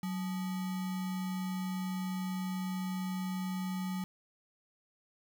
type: tone with sample-and-hold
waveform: sine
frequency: 185.6 Hz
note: F#3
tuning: 6 cents sharp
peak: -33 dBFS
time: 0.03-4.04 s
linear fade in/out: 2 ms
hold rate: 1050 Hz
effects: none